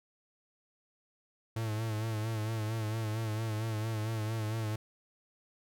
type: tone with vibrato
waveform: 45% pulse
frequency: 110 Hz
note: A2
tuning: in tune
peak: -32 dBFS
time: 1.56-4.76 s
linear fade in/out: 5 ms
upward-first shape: sine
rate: 4.4 Hz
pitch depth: 56 cents each way
effects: none